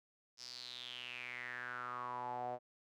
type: tone with band-pass filter sweep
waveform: sawtooth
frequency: 123.47 Hz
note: B2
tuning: in tune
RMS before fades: -45 dBFS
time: 0.37-2.59 s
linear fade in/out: 50 ms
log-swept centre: 5400 to 650 Hz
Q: 7
effects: none